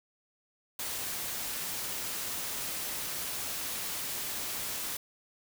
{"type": "noise", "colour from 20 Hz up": "white", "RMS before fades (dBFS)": -36, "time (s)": [0.79, 4.97], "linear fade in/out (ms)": 5, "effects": []}